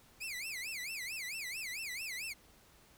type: tone with vibrato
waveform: sawtooth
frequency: 2300 Hz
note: D7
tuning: 37 cents flat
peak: -36 dBFS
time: 0.2-2.34 s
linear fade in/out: 20 ms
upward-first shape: sine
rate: 4.5 Hz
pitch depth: 280 cents each way
effects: pink hiss -63 dBFS RMS until 2.97 s